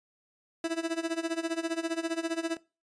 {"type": "tone with tremolo", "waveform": "30% pulse", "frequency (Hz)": 329.6, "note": "E4", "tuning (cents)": 0, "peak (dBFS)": -24, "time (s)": [0.64, 2.57], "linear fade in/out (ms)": 2, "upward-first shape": "sine", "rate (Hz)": 15, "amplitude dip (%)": 85, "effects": ["noise-tail reverb RT60 0.3 s tail -21 dB re dry", "resampled to 22050 Hz"]}